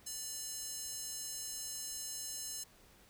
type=tone with high-pass filter; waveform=square; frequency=587.3 Hz; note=D5; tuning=in tune; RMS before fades=-43 dBFS; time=0.06-2.64 s; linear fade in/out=10 ms; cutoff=6500 Hz; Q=1.7; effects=pink hiss -63 dBFS RMS until 3.09 s